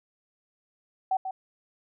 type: tone with echo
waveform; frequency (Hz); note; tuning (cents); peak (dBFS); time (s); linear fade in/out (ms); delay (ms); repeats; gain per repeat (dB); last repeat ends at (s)
sine; 759; F#5; +44; -22; 1.11-1.17; 5; 140; 1; -8; 1.31
effects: none